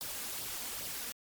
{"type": "noise with flanger", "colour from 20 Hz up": "white", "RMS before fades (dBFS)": -40, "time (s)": [0.01, 1.12], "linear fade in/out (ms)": 0, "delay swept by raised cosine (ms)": [0.21, 4.21], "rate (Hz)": 2.4, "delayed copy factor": 0.55, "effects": ["MP3 96 kbps"]}